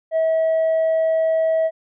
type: tone with tanh clipping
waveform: sine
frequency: 645 Hz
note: E5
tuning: 38 cents flat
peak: -16 dBFS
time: 0.11-1.71 s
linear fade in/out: 50 ms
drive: 1 dB
effects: none